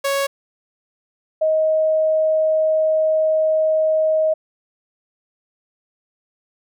sawtooth / sine tone pair in turn, 554.4 / 628.9 Hz, C#5 / D#5, 0 / +18 cents, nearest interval major second, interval 218 cents, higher second, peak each -14 dBFS, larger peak neither, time 0.04-0.27 / 1.41-4.34 s, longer second, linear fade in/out 10 ms, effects none

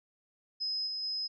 sine tone with level steps, 5080 Hz, D#8, 35 cents sharp, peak -31 / -34 / -32 dBFS, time 0.6-1.28 s, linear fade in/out 20 ms, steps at 0.86 / 1.02 s, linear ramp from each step 20 ms, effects none

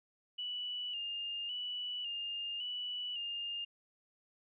sine tone with vibrato, 2886 Hz, F#7, 44 cents flat, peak -37 dBFS, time 0.38-3.65 s, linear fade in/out 10 ms, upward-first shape square, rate 0.9 Hz, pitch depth 42 cents each way, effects none

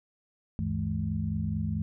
sine tone cluster, 74.1 / 98.7 / 163.1 / 212.1 Hz, D2 / G2 / E3 / G#3, +16 / +12 / -18 / +37 cents, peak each -36 / -32 / -33 / -33 dBFS, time 0.59-1.82 s, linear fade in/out 0 ms, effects none

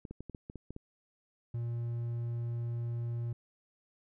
clicks, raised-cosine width 3 ms, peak -30 dBFS, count 9, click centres 0.052 / 0.11 / 0.206 / 0.297 / 0.348 / 0.499 / 0.557 / 0.706 / 0.764 s
triangle tone, 118 Hz, A#2, 22 cents sharp, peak -31 dBFS, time 1.54-3.33 s, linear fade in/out 5 ms
effects none

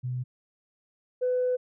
sine tone pair in turn, 125.6 / 501.4 Hz, B2 / B4, +30 / +26 cents, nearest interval 2 octaves, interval 2396 cents, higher second, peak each -28 / -22 dBFS, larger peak second, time 0.03-0.24 / 1.21-1.57 s, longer second, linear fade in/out 20 ms, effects tanh soft clip ceiling -19 dBFS

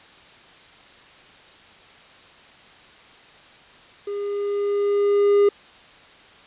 triangle tone with level ramp, 406.4 Hz, G#4, 38 cents flat, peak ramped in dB -24 to -10 dBFS, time 4.07-5.49 s, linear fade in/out 5 ms, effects white hiss -48 dBFS RMS until 6.46 s + resampled to 8000 Hz

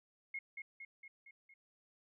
sine tone with echo, 2157 Hz, C#7, 48 cents flat, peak -39 dBFS, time 0.34-0.39 s, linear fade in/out 5 ms, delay 230 ms, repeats 5, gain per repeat -4 dB, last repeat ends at 1.54 s, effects none

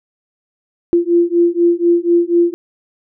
sine beating tone pair, 342.2 / 346.3 Hz, F4 / F4, -35 / -15 cents, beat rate 4.1 Hz, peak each -13 dBFS, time 0.93-2.54 s, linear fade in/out 0 ms, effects none

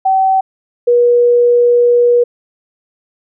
sine tone pair in turn, 765 / 481.9 Hz, G5 / B4, -42 / -43 cents, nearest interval minor sixth, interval 801 cents, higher first, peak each -8 / -6 dBFS, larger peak second, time 0.05-0.41 / 0.87-2.24 s, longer second, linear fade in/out 10 ms, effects none

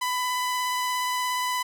sawtooth tone with vibrato, 999 Hz, B5, 20 cents sharp, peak -21 dBFS, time 0.01-1.63 s, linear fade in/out 10 ms, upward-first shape sine, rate 17 Hz, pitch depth 10 cents each way, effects none

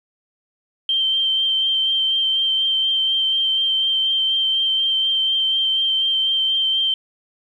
sine tone with vibrato, 3136 Hz, G7, in tune, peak -16 dBFS, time 0.89-6.94 s, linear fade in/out 2 ms, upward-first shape sine, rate 4.1 Hz, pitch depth 14 cents each way, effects 9-bit

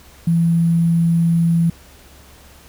sine tone with sample-and-hold, 167.6 Hz, E3, 29 cents sharp, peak -12 dBFS, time 0.27-1.7 s, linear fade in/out 5 ms, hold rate 11025 Hz, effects added 69 Hz sine -47 dBFS peak until 2.68 s + pink hiss -46 dBFS RMS until 2.68 s

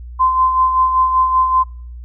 sine tone with tremolo, 1034 Hz, C6, 21 cents flat, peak -9 dBFS, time 0.19-1.64 s, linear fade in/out 20 ms, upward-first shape sine, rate 5.2 Hz, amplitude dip 50%, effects noise-tail reverb RT60 0.5 s tail -24 dB re dry + added 60 Hz sine -29 dBFS peak until 2.04 s

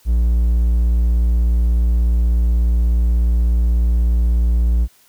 triangle tone, 58.27 Hz, A#1, in tune, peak -10 dBFS, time 0.05-4.88 s, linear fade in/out 50 ms, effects white hiss -53 dBFS RMS until 5.08 s

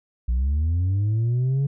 sine linear sweep, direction up, 57.1 to 141.6 Hz, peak -16 dBFS, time 0.28-1.67 s, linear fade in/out 10 ms, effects tanh soft clip ceiling -18 dBFS

